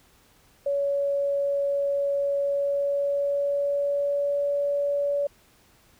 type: tone with pitch glide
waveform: sine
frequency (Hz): 563 to 570.5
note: C#5 to C#5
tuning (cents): +27 to +50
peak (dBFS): -22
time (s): 0.66-5.27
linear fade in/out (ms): 5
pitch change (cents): +23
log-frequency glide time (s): 2.38-4.4
effects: pink hiss -59 dBFS RMS until 5.99 s